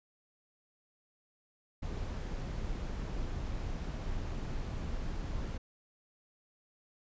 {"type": "noise", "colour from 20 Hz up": "brown", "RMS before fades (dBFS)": -37, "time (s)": [1.82, 5.58], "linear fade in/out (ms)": 10, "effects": ["resampled to 16000 Hz"]}